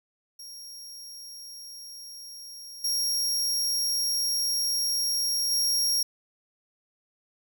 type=tone with level steps; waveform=sawtooth; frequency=5588 Hz; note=F8; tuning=in tune; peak=-38 / -22 / -20 dBFS; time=0.39-6.03 s; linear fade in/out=5 ms; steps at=2.84 / 5.51 s; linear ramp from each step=5 ms; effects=none